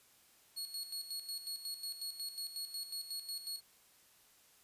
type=tone with tremolo; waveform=sawtooth; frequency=4338 Hz; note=C#8; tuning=38 cents flat; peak=-36 dBFS; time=0.56-3.61 s; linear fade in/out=20 ms; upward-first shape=square; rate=5.5 Hz; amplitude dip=65%; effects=white hiss -66 dBFS RMS until 4.63 s + resampled to 32000 Hz